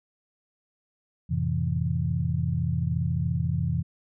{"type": "chord", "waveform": "sine", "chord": "F major seventh", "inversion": "none", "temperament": "equal", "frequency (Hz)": [87.31, 110, 130.81, 164.81], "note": ["F2", "A2", "C3", "E3"], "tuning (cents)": [0, 0, 0, 0], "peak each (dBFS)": [-29, -33, -28, -28], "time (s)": [1.29, 3.83], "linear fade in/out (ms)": 20, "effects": []}